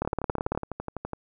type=two click trains; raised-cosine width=1 ms; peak=-18 / -12 dBFS; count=14 / 11; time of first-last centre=0.05-1.133 / 0.02-0.576 s; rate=12 / 18 Hz; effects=none